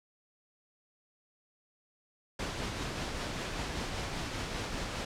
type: noise with tremolo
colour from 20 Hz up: pink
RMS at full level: -35 dBFS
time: 2.39-5.05 s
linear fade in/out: 5 ms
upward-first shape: triangle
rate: 5.1 Hz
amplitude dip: 30%
effects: low-pass 6000 Hz 12 dB/octave